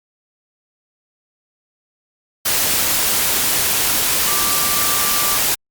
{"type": "tone in noise", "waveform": "sine", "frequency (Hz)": 1174.7, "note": "D6", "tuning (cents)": 0, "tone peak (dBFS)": -25, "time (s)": [4.27, 5.38], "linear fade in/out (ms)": 10, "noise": "white", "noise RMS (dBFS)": -17, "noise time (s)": [2.45, 5.55], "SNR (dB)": -11, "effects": ["Opus 48 kbps"]}